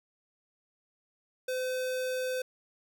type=tone; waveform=square; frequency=511 Hz; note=C5; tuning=41 cents flat; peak=-31 dBFS; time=1.48-2.42 s; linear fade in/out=5 ms; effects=none